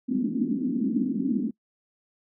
white band-pass noise, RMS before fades -26 dBFS, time 0.08-1.51 s, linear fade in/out 20 ms, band 210 to 280 Hz, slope 48 dB/octave, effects noise-tail reverb RT60 0.1 s tail -22 dB re dry

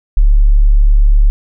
sine tone, 35.93 Hz, D1, 37 cents flat, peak -4 dBFS, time 0.17-1.3 s, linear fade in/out 0 ms, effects none

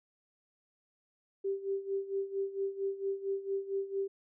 sine tone with tremolo, 392 Hz, G4, in tune, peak -29 dBFS, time 1.44-4.08 s, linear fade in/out 10 ms, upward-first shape sine, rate 4.4 Hz, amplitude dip 80%, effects none

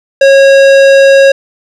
sine tone with tanh clipping, 547 Hz, C#5, 23 cents flat, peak -3 dBFS, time 0.21-1.32 s, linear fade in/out 5 ms, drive 17 dB, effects none

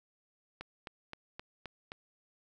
click train, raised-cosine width 0.3 ms, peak -26 dBFS, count 6, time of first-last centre 0.61-1.919 s, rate 3.82 Hz, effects none

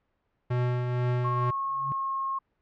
square tone with tremolo, 123.47 Hz, B2, in tune, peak -24 dBFS, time 0.5-1.51 s, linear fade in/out 10 ms, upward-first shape triangle, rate 2.1 Hz, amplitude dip 40%
sine tone with pitch glide, 1092 to 1079.5 Hz, C#6 to C#6, -26 to -46 cents, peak -27 dBFS, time 1.24-2.39 s, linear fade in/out 10 ms, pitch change -20 cents, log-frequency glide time 1.5-2.13 s
sine tone with exponential growth, 138.59 Hz, C#3, in tune, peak -30 dBFS, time 1.64-1.92 s, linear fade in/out 0 ms, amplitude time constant 59 ms
effects pink hiss -75 dBFS RMS until 2.61 s + low-pass 2000 Hz 12 dB/octave

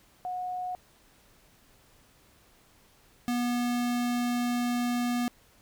sine / square tone pair in turn, 729 / 242.6 Hz, F#5 / B3, -26 / -31 cents, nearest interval octave + perfect fifth, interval 1905 cents, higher first, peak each -31 / -27 dBFS, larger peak second, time 0.25-0.75 / 3.28-5.28 s, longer second, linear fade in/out 0 ms, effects pink hiss -61 dBFS RMS until 5.61 s

